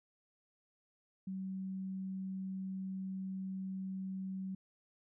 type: tone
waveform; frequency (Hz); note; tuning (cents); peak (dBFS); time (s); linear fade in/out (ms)
sine; 190; F#3; +46; -38; 1.27-4.55; 5
effects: none